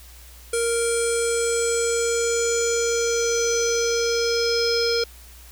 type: tone with low-pass filter sweep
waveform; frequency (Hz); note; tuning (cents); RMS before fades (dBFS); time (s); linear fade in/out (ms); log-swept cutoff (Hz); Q
square; 466.2; A#4; 0; -22; 0.53-5.04; 5; 9400 to 4900; 8.4
effects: added 60 Hz sine -44 dBFS peak until 5.51 s + white hiss -48 dBFS RMS until 5.51 s